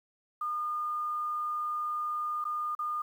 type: tone with dropouts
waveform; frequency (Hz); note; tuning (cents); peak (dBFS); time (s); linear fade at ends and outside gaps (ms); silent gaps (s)
sine; 1216; D#6; -40; -30; 0.41-3.02; 5; 2.442-2.451 / 2.751-2.79
effects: 10-bit